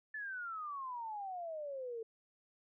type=exponential sweep; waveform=sine; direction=down; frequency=1760 to 443.3 Hz; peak=-40 dBFS; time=0.14-2.03 s; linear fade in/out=5 ms; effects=none